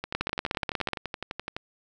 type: two click trains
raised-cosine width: 0.3 ms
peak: -11 / -16 dBFS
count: 14 / 19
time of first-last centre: 0.15-0.933 / 0.04-1.565 s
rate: 16.6 / 11.8 Hz
effects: none